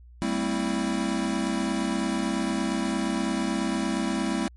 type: chord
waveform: square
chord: A minor seventh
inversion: third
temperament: equal with one note detuned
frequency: 196 / 224.8 / 261.6 / 329.6 Hz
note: G3 / A3 / C4 / E4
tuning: 0 / +37 / 0 / 0 cents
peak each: -31 dBFS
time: 0.22-4.48 s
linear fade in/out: 0 ms
effects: added 60 Hz sine -46 dBFS peak until 4.56 s + MP3 48 kbps